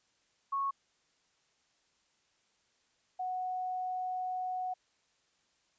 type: tone pair in turn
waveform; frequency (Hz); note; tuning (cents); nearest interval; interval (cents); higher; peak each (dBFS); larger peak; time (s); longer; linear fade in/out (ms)
sine; 1102 / 737.8; C#6 / F#5; -11 / -5; perfect fifth; 694; first; -30 / -33; first; 0.52-0.71 / 3.19-4.74; second; 10
effects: white hiss -73 dBFS RMS until 5.78 s + resampled to 16000 Hz